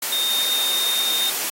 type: tone in noise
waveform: sine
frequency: 3668 Hz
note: A#7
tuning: 29 cents flat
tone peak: -20 dBFS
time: 0.12-1.3 s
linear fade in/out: 5 ms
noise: white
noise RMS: -25 dBFS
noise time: 0.02-1.5 s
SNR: +2 dB
effects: high-pass 300 Hz 12 dB/octave + AAC 48 kbps